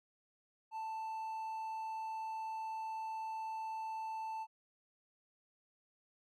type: tone with hard clipping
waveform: triangle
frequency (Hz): 884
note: A5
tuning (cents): +8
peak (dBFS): -40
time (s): 0.71-4.47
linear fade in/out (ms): 50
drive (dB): 6
effects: none